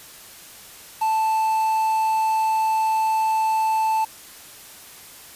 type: tone with quantisation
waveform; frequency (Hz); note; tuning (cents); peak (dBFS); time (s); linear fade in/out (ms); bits
triangle; 880; A5; 0; -16; 1.01-4.05; 10; 6
effects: white hiss -43 dBFS RMS until 5.35 s + resampled to 32000 Hz